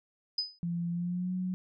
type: tone with exponential decay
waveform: sine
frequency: 5000 Hz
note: D#8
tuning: 8 cents sharp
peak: -25 dBFS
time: 0.38-0.59 s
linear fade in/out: 5 ms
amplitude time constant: 44 ms
type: tone with pitch glide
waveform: sine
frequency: 171.4 to 183.7 Hz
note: F3 to F#3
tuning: -32 to -12 cents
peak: -30 dBFS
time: 0.63-1.54 s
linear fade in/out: 0 ms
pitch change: +120 cents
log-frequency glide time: 0.91-1.33 s
effects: none